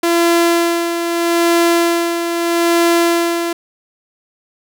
sawtooth tone with tremolo, 340 Hz, F4, 46 cents flat, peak -6 dBFS, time 0.03-3.53 s, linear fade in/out 5 ms, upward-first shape sine, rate 0.79 Hz, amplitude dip 55%, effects none

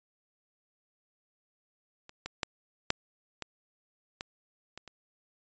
clicks, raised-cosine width 0.2 ms, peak -30 / -19 / -12 / -7 / -19 / -19 / -25 / -29 dBFS, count 8, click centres 2.094 / 2.26 / 2.432 / 2.904 / 3.423 / 4.209 / 4.776 / 4.877 s, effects resampled to 16000 Hz

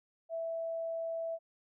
sine tone, 659.3 Hz, E5, in tune, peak -34 dBFS, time 0.29-1.39 s, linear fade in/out 50 ms, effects none

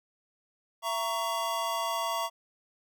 square chord, A# diminished, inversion second, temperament just, 671.3 / 932.3 / 1118.8 Hz, E5 / A#5 / C#6, +31 / 0 / +16 cents, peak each -35 / -34 / -34 dBFS, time 0.82-2.3 s, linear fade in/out 50 ms, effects none

